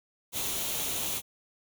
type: noise with comb filter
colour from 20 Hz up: white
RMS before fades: -32 dBFS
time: 0.32-1.22 s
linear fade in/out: 50 ms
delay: 0.3 ms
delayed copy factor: +0.5
effects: none